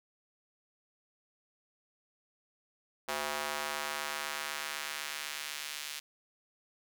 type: tone with high-pass filter sweep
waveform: square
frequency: 74 Hz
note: D2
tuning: 14 cents sharp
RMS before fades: -38 dBFS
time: 3.08-6 s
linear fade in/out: 10 ms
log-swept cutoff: 700 to 2900 Hz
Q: 0.84
effects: none